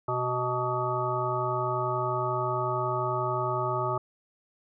harmonic tone with a mistuned harmonic, 124.9 Hz, B2, 20 cents sharp, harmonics 1 / 3 / 5 / 7 / 9 / 10, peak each -33 / -33 / -33 / -33 / -33 / -33 dBFS, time 0.08-3.98 s, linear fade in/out 5 ms, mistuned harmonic 9, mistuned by +21 cents, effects none

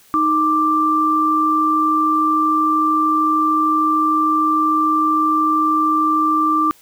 sine tone pair together, 311.1 / 1177.9 Hz, D#4 / D6, 0 / +5 cents, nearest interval octave + major seventh, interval 2305 cents, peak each -19 / -14 dBFS, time 0.14-6.71 s, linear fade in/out 0 ms, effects white hiss -50 dBFS RMS until 6.81 s

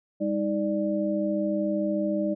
sine tone cluster, 201.6 / 315.1 / 590 Hz, G3 / D#4 / D5, +49 / +22 / +8 cents, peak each -28 dBFS, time 0.2-2.35 s, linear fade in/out 20 ms, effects none

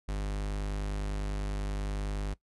45% pulse tone, 50.3 Hz, G1, 45 cents sharp, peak -31 dBFS, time 0.08-2.34 s, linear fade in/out 10 ms, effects noise-tail reverb RT60 0.1 s tail -19 dB re dry + resampled to 24000 Hz

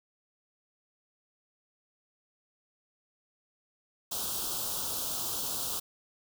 white band-stop noise, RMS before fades -34 dBFS, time 4.11-5.8 s, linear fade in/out 10 ms, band 1400 to 3000 Hz, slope 48 dB/octave, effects none

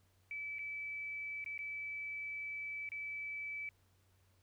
sine tone with dropouts, 2305 Hz, D7, 33 cents flat, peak -40 dBFS, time 0.31-3.69 s, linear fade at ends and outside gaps 1 ms, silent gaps 0.585-0.591 / 1.442-1.461 / 1.578-1.59 / 2.89-2.918 s, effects added 93 Hz sine -70 dBFS peak until 4.42 s + pink hiss -75 dBFS RMS until 4.42 s

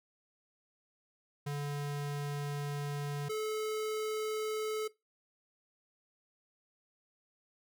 square tone pair in turn, 144.3 / 432.4 Hz, D3 / A4, -30 / -30 cents, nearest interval octave + perfect fifth, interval 1900 cents, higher second, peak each -35 / -34 dBFS, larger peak second, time 1.46-3.29 / 3.29-4.88 s, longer first, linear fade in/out 10 ms, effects noise-tail reverb RT60 0.2 s tail -19 dB re dry

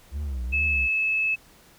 triangle tone with vibrato, 67 Hz, C2, 42 cents sharp, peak -25 dBFS, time 0.11-0.89 s, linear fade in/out 50 ms, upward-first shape triangle, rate 2.3 Hz, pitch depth 210 cents each way
sine tone, 2600 Hz, E7, 24 cents flat, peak -21 dBFS, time 0.52-1.36 s, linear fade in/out 20 ms
effects pink hiss -54 dBFS RMS until 1.78 s

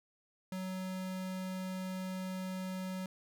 square tone, 186.6 Hz, F#3, 15 cents sharp, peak -38 dBFS, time 0.52-3.06 s, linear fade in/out 2 ms, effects none

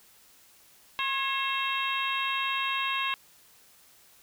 harmonic tone with a mistuned harmonic, 538 Hz, C5, 48 cents sharp, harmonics 2 / 3 / 4 / 5 / 6 / 7, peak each -31 / -36 / -36 / -32 / -36 / -37 dBFS, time 0.99-3.14 s, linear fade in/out 0 ms, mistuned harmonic 3, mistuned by +49 cents, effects white hiss -58 dBFS RMS until 4.22 s

